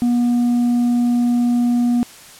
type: tone with tanh clipping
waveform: sine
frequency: 241.1 Hz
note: B3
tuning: 41 cents flat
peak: -14 dBFS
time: 0.02-2.03 s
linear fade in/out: 0 ms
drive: 3 dB
effects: white hiss -41 dBFS RMS until 2.39 s + low-pass 11000 Hz 12 dB/octave